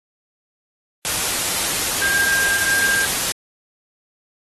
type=tone in noise; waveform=sine; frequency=1601 Hz; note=G6; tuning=36 cents sharp; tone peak=-17 dBFS; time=2.02-3.05 s; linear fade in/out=0 ms; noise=white; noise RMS=-21 dBFS; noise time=1.05-3.32 s; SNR=+1 dB; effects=AAC 32 kbps